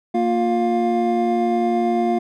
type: tone cluster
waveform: triangle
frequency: 231.7 / 352.6 / 704 Hz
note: A#3 / F4 / F5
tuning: -10 / +17 / +14 cents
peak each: -19 dBFS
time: 0.14-2.19 s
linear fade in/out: 10 ms
effects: none